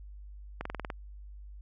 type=slowing click train; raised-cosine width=0.5 ms; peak=-20 dBFS; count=7; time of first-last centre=0.61-0.902 s; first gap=44 ms; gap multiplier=1.04; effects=added 50 Hz sine -44 dBFS peak until 1.61 s